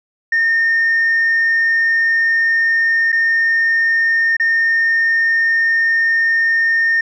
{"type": "tone with dropouts", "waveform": "sine", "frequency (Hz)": 1825, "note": "A#6", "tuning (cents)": -37, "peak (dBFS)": -10, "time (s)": [0.32, 7.01], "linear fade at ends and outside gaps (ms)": 5, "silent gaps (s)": [[3.12, 3.126], [4.368, 4.398]], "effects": ["tanh soft clip ceiling -9 dBFS"]}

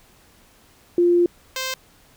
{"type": "tone pair in turn", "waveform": ["sine", "5% pulse"], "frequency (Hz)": [348.9, 521.6], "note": ["F4", "C5"], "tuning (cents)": [-2, -5], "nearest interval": "perfect fifth", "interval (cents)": 697, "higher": "second", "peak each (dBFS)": -13, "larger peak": "neither", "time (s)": [[0.98, 1.26], [1.56, 1.74]], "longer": "first", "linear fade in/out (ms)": 2, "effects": ["pink hiss -54 dBFS RMS until 2.16 s"]}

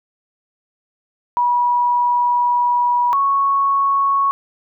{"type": "tone pair in turn", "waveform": "sine", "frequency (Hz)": [970, 1106.6], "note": ["B5", "C#6"], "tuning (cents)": [-31, -3], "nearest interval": "major second", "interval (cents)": 228, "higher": "second", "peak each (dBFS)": -13, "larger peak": "neither", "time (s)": [[1.37, 3.13], [3.13, 4.31]], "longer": "first", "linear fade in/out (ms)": 0, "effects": []}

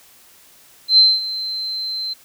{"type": "tone with ADSR envelope", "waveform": "sine", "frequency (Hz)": 4100, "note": "C8", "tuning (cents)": -36, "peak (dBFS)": -6, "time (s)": [0.88, 2.14], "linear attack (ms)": 98, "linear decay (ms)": 220, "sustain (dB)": -16, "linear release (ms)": 14, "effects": ["white hiss -49 dBFS RMS until 2.24 s"]}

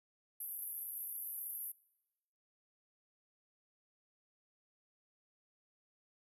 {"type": "band-pass noise", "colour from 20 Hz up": "white", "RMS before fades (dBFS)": -44, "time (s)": [0.4, 1.72], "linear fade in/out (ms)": 5, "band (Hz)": [11000, 13000], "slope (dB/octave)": 96, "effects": ["noise-tail reverb RT60 1.0 s tail -24 dB re dry"]}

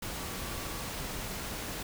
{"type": "tone in noise", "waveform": "sine", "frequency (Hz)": 1144, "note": "D6", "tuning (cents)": -46, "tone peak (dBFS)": -49, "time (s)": [0.19, 0.88], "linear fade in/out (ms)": 5, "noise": "pink", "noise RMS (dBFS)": -38, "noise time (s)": [0.02, 1.83], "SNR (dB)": -14, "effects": []}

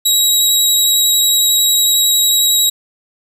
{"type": "tone with vibrato", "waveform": "20% pulse", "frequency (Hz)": 3849, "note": "B7", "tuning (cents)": -45, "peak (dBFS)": -4, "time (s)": [0.05, 2.7], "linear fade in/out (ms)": 10, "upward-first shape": "sine", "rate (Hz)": 11, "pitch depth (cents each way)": 15, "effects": []}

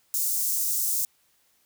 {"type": "high-pass noise", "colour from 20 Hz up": "white", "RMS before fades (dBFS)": -26, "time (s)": [0.14, 1.05], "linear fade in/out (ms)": 0, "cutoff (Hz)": 6100, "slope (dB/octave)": 24, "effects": ["white hiss -66 dBFS RMS until 1.65 s"]}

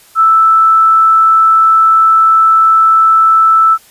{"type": "tone", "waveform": "sine", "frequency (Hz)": 1318.5, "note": "E6", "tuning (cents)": 0, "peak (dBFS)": -4, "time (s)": [0.15, 3.78], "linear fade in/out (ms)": 50, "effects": ["white hiss -43 dBFS RMS until 3.9 s", "resampled to 32000 Hz"]}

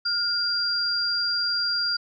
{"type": "tone pair together", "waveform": "sine", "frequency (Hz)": [1419, 4769], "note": ["F6", "D8"], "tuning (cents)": [27, 26], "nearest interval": "octave + major sixth", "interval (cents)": 2099, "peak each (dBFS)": [-29, -23], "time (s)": [0.05, 1.97], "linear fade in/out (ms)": 10, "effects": []}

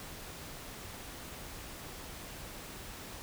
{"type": "silence", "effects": ["pink hiss -46 dBFS RMS until 3.22 s"]}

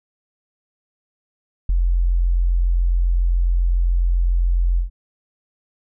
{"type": "tone with ADSR envelope", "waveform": "sine", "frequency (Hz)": 43.65, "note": "F1", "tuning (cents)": 0, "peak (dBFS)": -12, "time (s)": [1.69, 4.9], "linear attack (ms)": 5, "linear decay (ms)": 3, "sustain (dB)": -2, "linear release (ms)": 120, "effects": []}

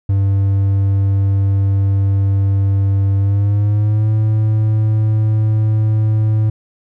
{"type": "tone with pitch glide", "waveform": "triangle", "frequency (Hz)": [98.3, 108.44], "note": ["G2", "A2"], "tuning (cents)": [5, -25], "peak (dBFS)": -9, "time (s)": [0.09, 6.5], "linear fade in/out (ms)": 5, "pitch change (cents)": 170, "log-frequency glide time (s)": [3.17, 4.1], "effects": []}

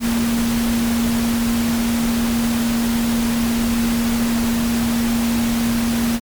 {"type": "tone in noise", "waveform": "sine", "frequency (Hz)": 233.1, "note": "A#3", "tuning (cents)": 0, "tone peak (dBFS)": -16, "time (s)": [0, 6.2], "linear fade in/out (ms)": 50, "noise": "pink", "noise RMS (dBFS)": -25, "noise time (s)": [0, 6.2], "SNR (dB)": 6, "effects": ["MP3 96 kbps"]}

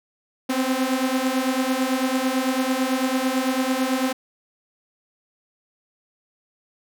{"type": "beating tone pair", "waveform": "sawtooth", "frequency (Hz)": [255.3, 264.3], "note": ["C4", "C4"], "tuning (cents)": [-42, 18], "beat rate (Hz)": 9, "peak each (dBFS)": [-20, -19], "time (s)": [0.49, 4.13], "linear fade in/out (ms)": 10, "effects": []}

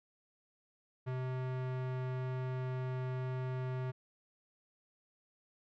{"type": "tone", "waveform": "square", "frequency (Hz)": 128.5, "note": "C3", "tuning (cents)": -31, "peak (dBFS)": -36, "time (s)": [1.06, 3.92], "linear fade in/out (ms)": 20, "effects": ["low-pass 2000 Hz 12 dB/octave"]}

